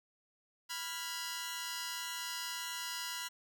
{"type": "chord", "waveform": "10% pulse", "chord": "F diminished", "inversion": "second", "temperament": "equal with one note detuned", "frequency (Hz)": [987.8, 1396.9, 1646.9], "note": ["Cb6", "F6", "Ab6"], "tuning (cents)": [0, 0, -15], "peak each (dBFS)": [-33, -35, -37], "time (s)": [0.69, 3.29], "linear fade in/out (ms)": 20, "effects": ["11-bit"]}